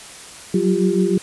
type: tone cluster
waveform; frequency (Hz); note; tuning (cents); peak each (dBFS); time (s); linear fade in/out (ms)
sine; 183 / 189.4 / 349.1 / 394.5; F#3 / F#3 / F4 / G4; -19 / +41 / -1 / +11; -20; 0.54-1.18; 5
effects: white hiss -38 dBFS RMS until 1.22 s + resampled to 24000 Hz